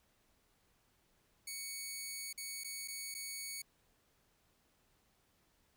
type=tone with dropouts; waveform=10% pulse; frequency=2230 Hz; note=C#7; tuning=10 cents sharp; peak=-33 dBFS; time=1.47-3.62 s; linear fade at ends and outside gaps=5 ms; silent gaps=2.329-2.376 / 2.637-2.644 / 2.877-2.882 / 3.143-3.148 s; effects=pink hiss -74 dBFS RMS until 5.76 s